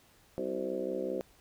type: harmonic tone with a mistuned harmonic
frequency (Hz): 65.1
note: C2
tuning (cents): -8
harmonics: 3 / 4 / 5 / 6 / 7 / 8 / 9 / 10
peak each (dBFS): -43 / -42 / -41 / -37 / -44 / -36 / -45 / -48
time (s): 0.38-1.21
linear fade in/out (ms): 0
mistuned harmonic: 6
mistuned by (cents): -56
effects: pink hiss -63 dBFS RMS until 1.4 s